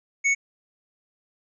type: tone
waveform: square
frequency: 2217 Hz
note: C#7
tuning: in tune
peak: -19 dBFS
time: 0.24-0.35 s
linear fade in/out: 20 ms
effects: resampled to 22050 Hz